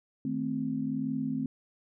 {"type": "chord", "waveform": "sine", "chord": "A diminished", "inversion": "second", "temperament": "equal", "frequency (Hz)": [155.56, 220, 261.6], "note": ["Eb3", "A3", "C4"], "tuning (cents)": [0, 0, 0], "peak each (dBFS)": [-37, -34, -31], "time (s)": [0.25, 1.46], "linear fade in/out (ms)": 2, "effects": []}